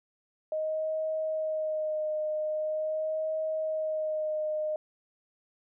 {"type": "tone with vibrato", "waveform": "sine", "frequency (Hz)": 622.3, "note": "D#5", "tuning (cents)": 0, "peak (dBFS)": -28, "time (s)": [0.52, 4.76], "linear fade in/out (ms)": 2, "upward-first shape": "sine", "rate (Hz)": 0.43, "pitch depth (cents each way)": 22, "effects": []}